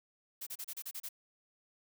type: noise bursts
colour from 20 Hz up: blue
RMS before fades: -42 dBFS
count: 8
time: 0.41-1.09 s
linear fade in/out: 10 ms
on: 57 ms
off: 32 ms
effects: none